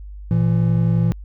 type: tone pair together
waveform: triangle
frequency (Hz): 115.93 / 167.5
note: A#2 / E3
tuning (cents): -9 / +28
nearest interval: tritone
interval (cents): 637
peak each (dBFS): -15 / -15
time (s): 0.31-1.12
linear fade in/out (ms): 0
effects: added 50 Hz sine -32 dBFS peak until 1.24 s